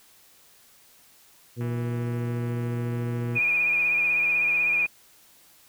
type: harmonic tone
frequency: 119.5 Hz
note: A#2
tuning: 43 cents sharp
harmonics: 1 / 2 / 3 / 4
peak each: -27 / -33 / -37 / -39 dBFS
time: 1.56-3.4 s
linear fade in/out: 50 ms
type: click train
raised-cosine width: 0.5 ms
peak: -28 dBFS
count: 534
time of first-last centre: 1.61-4.86 s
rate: 164 Hz
type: tone with vibrato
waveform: sine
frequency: 2438 Hz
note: D#7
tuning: 36 cents flat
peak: -20 dBFS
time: 3.35-4.87 s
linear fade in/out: 20 ms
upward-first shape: sine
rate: 16 Hz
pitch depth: 37 cents each way
effects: white hiss -56 dBFS RMS until 5.68 s